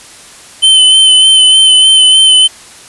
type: tone with vibrato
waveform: square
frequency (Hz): 3061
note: G7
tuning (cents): -42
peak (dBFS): -3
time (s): 0.62-2.48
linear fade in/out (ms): 20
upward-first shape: sine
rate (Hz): 3.3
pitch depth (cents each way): 22
effects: white hiss -34 dBFS RMS until 2.88 s + resampled to 24000 Hz